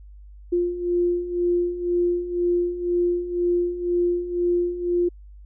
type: beating tone pair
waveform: sine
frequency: 349.2 / 351.2 Hz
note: F4 / F4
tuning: 0 / +10 cents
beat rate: 2 Hz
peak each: -26 / -21 dBFS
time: 0.52-5.09 s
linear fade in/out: 10 ms
effects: added 50 Hz sine -41 dBFS peak until 5.45 s